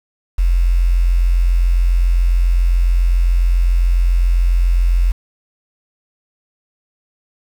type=tone with quantisation; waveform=sine; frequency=43.65 Hz; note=F1; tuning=in tune; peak=-10 dBFS; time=0.38-5.12 s; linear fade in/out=10 ms; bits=6; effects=none